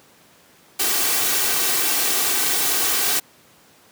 white noise with comb filter, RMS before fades -20 dBFS, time 0.79-3.2 s, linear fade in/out 10 ms, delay 2.6 ms, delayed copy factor +0.55, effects pink hiss -52 dBFS RMS until 3.91 s + high-pass 150 Hz 12 dB/octave

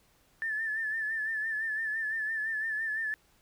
triangle tone with vibrato, 1760 Hz, A6, in tune, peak -26 dBFS, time 0.42-3.14 s, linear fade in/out 0 ms, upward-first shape sine, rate 5.9 Hz, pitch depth 52 cents each way, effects tanh soft clip ceiling -28 dBFS + pink hiss -66 dBFS RMS until 3.41 s

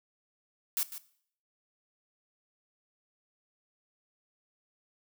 blue noise with echo, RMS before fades -30 dBFS, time 0.77-0.83 s, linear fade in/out 0 ms, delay 150 ms, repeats 1, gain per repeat -12 dB, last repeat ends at 0.98 s, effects noise-tail reverb RT60 0.6 s tail -17 dB re dry

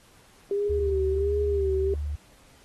sine tone with vibrato, 397 Hz, G4, 22 cents sharp, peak -23 dBFS, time 0.51-1.94 s, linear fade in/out 2 ms, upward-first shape sine, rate 1.4 Hz, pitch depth 65 cents each way
sine tone, 73.42 Hz, D2, in tune, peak -27 dBFS, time 0.69-2.16 s, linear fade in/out 10 ms
effects pink hiss -57 dBFS RMS until 2.64 s + AAC 32 kbps

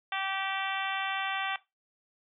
harmonic tone, 387.4 Hz, G4, 20 cents flat, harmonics 2 / 3 / 4 / 5 / 6 / 7 / 8 / 9, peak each -35 / -37 / -38 / -39 / -40 / -40 / -41 / -42 dBFS, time 0.12-1.56 s, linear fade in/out 2 ms, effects noise-tail reverb RT60 0.2 s tail -17 dB re dry

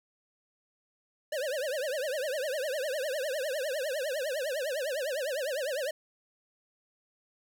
square tone with vibrato, 563 Hz, C#5, 27 cents sharp, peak -31 dBFS, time 1.32-5.91 s, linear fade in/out 5 ms, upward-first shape triangle, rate 9.9 Hz, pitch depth 250 cents each way, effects none

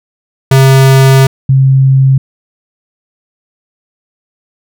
square / sine tone pair in turn, 133.9 / 133.9 Hz, C3 / C3, +40 / +40 cents, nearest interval unison, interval 0 cents, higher neither, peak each -3 dBFS, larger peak neither, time 0.51-1.27 / 1.49-2.18 s, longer first, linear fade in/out 5 ms, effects none

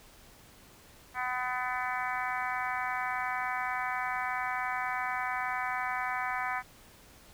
harmonic tone, 251.3 Hz, B3, 30 cents sharp, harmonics 3 / 4 / 5 / 6 / 7 / 8 / 9, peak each -36 / -37 / -38 / -39 / -39 / -40 / -41 dBFS, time 1.14-6.63 s, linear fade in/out 50 ms, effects pink hiss -56 dBFS RMS until 7.33 s

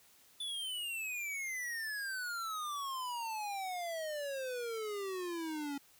square exponential sweep, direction down, 3500 to 277.2 Hz, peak -38 dBFS, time 0.4-5.78 s, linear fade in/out 5 ms, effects white hiss -64 dBFS RMS until 5.99 s

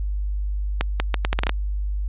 accelerating click train, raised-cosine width 0.3 ms, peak -5 dBFS, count 9, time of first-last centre 0.81-1.494 s, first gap 190 ms, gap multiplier 0.75, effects added 50 Hz sine -22 dBFS peak until 2.08 s + resampled to 8000 Hz

